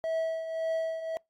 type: tone with tremolo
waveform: triangle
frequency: 649 Hz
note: E5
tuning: 27 cents flat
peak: -24 dBFS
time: 0.04-1.17 s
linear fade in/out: 0 ms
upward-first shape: triangle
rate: 1.8 Hz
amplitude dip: 65%
effects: noise-tail reverb RT60 0.2 s tail -26 dB re dry + AAC 48 kbps